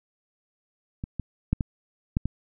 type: clicks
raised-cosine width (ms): 5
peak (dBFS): -19 / -17 / -9 / -13 / -10 / -14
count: 6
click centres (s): 1.039 / 1.197 / 1.53 / 1.608 / 2.169 / 2.256
effects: none